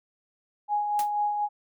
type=tone with tremolo; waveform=sine; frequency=830.6 Hz; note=G#5; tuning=in tune; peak=-22 dBFS; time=0.68-1.49 s; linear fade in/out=50 ms; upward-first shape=sine; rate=4.1 Hz; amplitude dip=40%
type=noise with exponential decay; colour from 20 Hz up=white; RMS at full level=-32 dBFS; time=0.99-1.11 s; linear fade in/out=2 ms; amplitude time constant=24 ms
effects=none